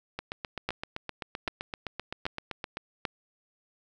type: two click trains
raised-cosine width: 0.3 ms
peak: -18 / -13 dBFS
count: 21 / 4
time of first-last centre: 0.19-2.771 / 0.69-3.052 s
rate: 7.75 / 1.27 Hz
effects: none